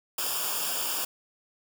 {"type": "noise with comb filter", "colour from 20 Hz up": "white", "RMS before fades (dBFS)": -30, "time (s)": [0.18, 1.05], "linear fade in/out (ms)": 5, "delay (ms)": 0.49, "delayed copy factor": -0.8, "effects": []}